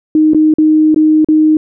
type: tone with dropouts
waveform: sine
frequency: 310 Hz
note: D#4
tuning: 6 cents flat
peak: -5 dBFS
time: 0.15-1.57 s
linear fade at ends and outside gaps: 2 ms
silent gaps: 0.335-0.346 / 0.539-0.584 / 0.945-0.961 / 1.246-1.286 s
effects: none